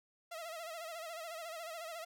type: tone with vibrato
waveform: sawtooth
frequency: 659.3 Hz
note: E5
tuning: in tune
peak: -39 dBFS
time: 0.31-2.05 s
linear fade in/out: 10 ms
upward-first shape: sine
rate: 14 Hz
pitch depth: 84 cents each way
effects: none